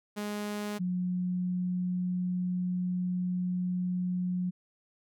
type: tone pair in turn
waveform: sawtooth / sine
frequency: 207.7 / 180.64 Hz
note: G#3 / F#3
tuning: 0 / -41 cents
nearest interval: major second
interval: 241 cents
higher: first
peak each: -29 / -28 dBFS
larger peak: second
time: 0.16-0.79 / 0.79-4.51 s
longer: second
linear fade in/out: 20 ms
effects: none